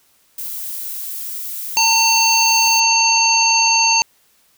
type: noise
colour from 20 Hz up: violet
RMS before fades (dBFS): -27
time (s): 0.38-2.8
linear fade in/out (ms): 2
type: harmonic tone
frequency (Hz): 906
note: A#5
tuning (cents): -50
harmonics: 1 / 3 / 5 / 7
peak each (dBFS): -17 / -17 / -17 / -17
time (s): 1.77-4.02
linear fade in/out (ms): 0
effects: white hiss -57 dBFS RMS until 4.57 s